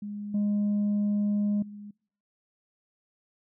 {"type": "tone with level steps", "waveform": "sine", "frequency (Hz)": 206.1, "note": "G#3", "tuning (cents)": -13, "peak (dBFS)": [-33, -21, -40], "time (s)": [0.02, 1.91], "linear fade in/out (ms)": 5, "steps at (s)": [0.34, 1.62], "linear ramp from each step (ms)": 5, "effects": ["noise-tail reverb RT60 0.6 s tail -26 dB re dry", "tanh soft clip ceiling -22 dBFS"]}